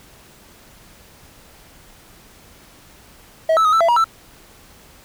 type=tone with pitch steps; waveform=triangle; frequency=643 / 1311 / 1252 / 1324 / 670 / 953 / 1328 Hz; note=E5 / E6 / D#6 / E6 / E5 / A#5 / E6; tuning=-43 / -10 / +10 / +7 / +28 / +38 / +12 cents; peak=-10 dBFS; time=3.49-4.043 s; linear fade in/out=5 ms; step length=79 ms; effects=pink hiss -47 dBFS RMS until 5.04 s